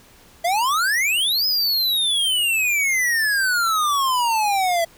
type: exponential two-way sweep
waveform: square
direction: up then down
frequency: 659.3 to 5120 to 659.3 Hz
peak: -18 dBFS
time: 0.44-4.85 s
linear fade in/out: 10 ms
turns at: 1.46 s
effects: pink hiss -50 dBFS RMS until 4.97 s